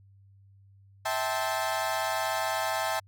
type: chord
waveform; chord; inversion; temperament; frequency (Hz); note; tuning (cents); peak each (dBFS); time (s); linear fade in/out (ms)
30% pulse; A minor seventh; second; equal with one note detuned; 651.7 / 784 / 880 / 1046.5; E5 / G5 / A5 / C6; -20 / 0 / 0 / 0; -29 / -31 / -30 / -34; 1.05-3; 10
effects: added 98 Hz sine -54 dBFS peak until 3.07 s